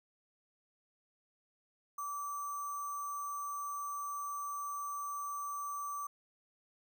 sine tone with sample-and-hold, 1156 Hz, D6, 28 cents flat, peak -37 dBFS, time 1.98-6.07 s, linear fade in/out 5 ms, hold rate 7350 Hz, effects none

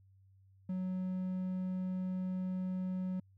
triangle tone, 185 Hz, F#3, in tune, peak -32 dBFS, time 0.69-3.2 s, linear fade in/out 5 ms, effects added 96 Hz sine -61 dBFS peak until 3.37 s

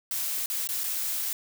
blue noise with dropouts, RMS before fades -30 dBFS, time 0.11-1.33 s, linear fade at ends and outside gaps 1 ms, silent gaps 0.46-0.5 / 0.673-0.689 / 0.836-0.84 s, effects none

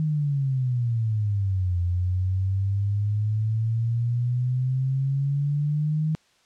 sine exponential two-way sweep, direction down then up, 157.5 to 87.31 to 157.5 Hz, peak -21 dBFS, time 0-6.15 s, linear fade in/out 0 ms, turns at 1.8 s, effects white hiss -62 dBFS RMS until 6.45 s + low-pass 6000 Hz 12 dB/octave

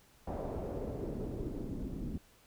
pink noise with low-pass filter sweep, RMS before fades -39 dBFS, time 0.27-2.18 s, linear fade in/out 5 ms, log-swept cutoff 670 to 240 Hz, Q 2, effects pink hiss -64 dBFS RMS until 2.46 s

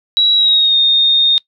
sine tone with pitch glide, 3886 to 3681 Hz, B7 to A#7, -29 to -23 cents, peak -8 dBFS, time 0.17-1.38 s, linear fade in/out 0 ms, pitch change -94 cents, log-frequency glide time 0.35-0.76 s, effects noise-tail reverb RT60 0.1 s tail -23 dB re dry

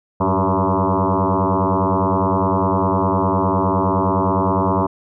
sine tone with frequency modulation, 385.7 Hz, G4, 28 cents flat, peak -14 dBFS, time 0.2-4.87 s, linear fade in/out 10 ms, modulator 95.2 Hz, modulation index 7.6, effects none

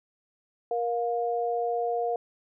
sine tone pair together, 471.5 / 706.5 Hz, A#4 / F5, +20 / +20 cents, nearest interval perfect fifth, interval 700 cents, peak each -28 dBFS, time 0.71-2.16 s, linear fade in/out 2 ms, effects none

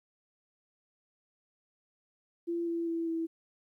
sine tone with pitch steps, 340.4 / 336.3 / 332.2 / 328.2 Hz, F4 / E4 / E4 / E4, -44 / +35 / +13 / -8 cents, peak -30 dBFS, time 2.47-3.27 s, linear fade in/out 20 ms, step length 200 ms, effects 12-bit

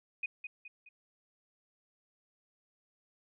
sine tone with echo, 2489 Hz, D#7, in tune, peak -32 dBFS, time 0.23-0.26 s, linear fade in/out 5 ms, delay 210 ms, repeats 3, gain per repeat -7 dB, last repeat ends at 0.89 s, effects none

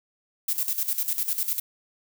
violet noise with tremolo, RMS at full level -25 dBFS, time 0.48-1.6 s, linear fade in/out 5 ms, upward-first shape square, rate 10 Hz, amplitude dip 70%, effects none

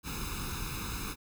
pink noise with comb filter, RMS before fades -37 dBFS, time 0.03-1.16 s, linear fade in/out 50 ms, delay 0.78 ms, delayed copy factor +1, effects none

